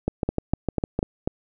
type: two click trains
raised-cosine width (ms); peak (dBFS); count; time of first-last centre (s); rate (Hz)
2; -9 / -9; 5 / 7; 0.29-1.275 / 0.08-0.99; 4.06 / 6.59
effects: none